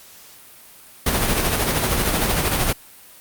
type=noise with tremolo; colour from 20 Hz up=pink; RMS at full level=-18 dBFS; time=1.06-2.73 s; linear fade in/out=5 ms; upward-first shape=sine; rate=13 Hz; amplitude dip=40%; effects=white hiss -45 dBFS RMS until 3.2 s + Opus 48 kbps